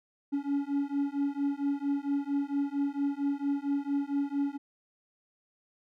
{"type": "beating tone pair", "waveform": "triangle", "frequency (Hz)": [280, 284.4], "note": ["C#4", "C#4"], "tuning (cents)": [18, 45], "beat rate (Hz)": 4.4, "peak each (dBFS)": -29, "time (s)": [0.32, 4.58], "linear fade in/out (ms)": 20, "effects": []}